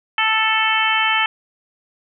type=harmonic tone; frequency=440 Hz; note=A4; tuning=in tune; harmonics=2 / 3 / 4 / 5 / 6 / 7; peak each=-22 / -22 / -22 / -22 / -22 / -22 dBFS; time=0.18-1.26 s; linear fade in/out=2 ms; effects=none